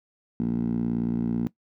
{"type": "tone with band-pass filter", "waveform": "10% pulse", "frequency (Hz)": 58.27, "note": "A#1", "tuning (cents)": 0, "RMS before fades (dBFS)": -26, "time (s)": [0.4, 1.47], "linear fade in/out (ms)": 0, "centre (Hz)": 220, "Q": 3.5, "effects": ["noise-tail reverb RT60 0.1 s tail -19 dB re dry"]}